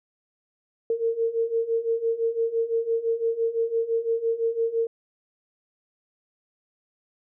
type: beating tone pair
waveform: sine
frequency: 454.3 / 460.2 Hz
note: A#4 / A#4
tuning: -45 / -22 cents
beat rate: 5.9 Hz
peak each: -27 / -24 dBFS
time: 0.9-4.87 s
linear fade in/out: 2 ms
effects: none